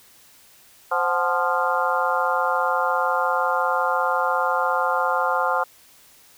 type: harmonic tone with a mistuned harmonic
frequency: 174.3 Hz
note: F3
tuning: 3 cents flat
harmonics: 3 / 4 / 5 / 6 / 7 / 8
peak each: -26 / -26 / -26 / -26 / -26 / -26 dBFS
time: 0.91-5.64 s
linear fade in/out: 10 ms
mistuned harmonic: 4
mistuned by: +90 cents
effects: white hiss -52 dBFS RMS until 6.37 s